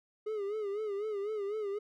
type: tone with vibrato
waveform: triangle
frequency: 415.3 Hz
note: G#4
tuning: in tune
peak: -31 dBFS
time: 0.26-1.79 s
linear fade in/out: 10 ms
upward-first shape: sine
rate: 4 Hz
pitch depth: 91 cents each way
effects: none